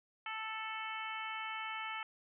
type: harmonic tone with a mistuned harmonic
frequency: 440 Hz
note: A4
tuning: in tune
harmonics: 2 / 3 / 4 / 5 / 6 / 7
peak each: -45 / -44 / -48 / -45 / -48 / -49 dBFS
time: 0.26-2.03 s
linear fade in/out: 2 ms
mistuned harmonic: 7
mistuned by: -16 cents
effects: none